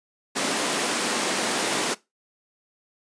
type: high-pass noise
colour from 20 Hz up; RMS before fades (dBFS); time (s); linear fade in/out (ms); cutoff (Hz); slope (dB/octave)
pink; -25; 0.35-1.95; 20; 220; 24
effects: noise-tail reverb RT60 0.2 s tail -19 dB re dry + resampled to 22050 Hz